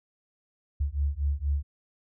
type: beating tone pair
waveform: sine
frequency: 69.4 / 73.6 Hz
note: C#2 / D2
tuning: +3 / +4 cents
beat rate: 4.2 Hz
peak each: -28 dBFS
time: 0.8-1.63 s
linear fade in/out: 10 ms
effects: none